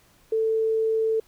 sine tone, 443.7 Hz, A4, 14 cents sharp, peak -20 dBFS, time 0.32-1.2 s, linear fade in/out 5 ms, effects pink hiss -59 dBFS RMS until 1.27 s

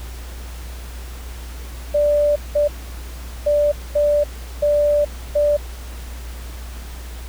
sine tone bursts at uneven times, 587.3 Hz, D5, in tune, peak -13 dBFS, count 6, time 1.94-2.36 / 2.55-2.68 / 3.46-3.72 / 3.95-4.24 / 4.62-5.05 / 5.35-5.57 s, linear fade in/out 10 ms, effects added 60 Hz sine -30 dBFS peak until 7.28 s + pink hiss -40 dBFS RMS until 7.28 s

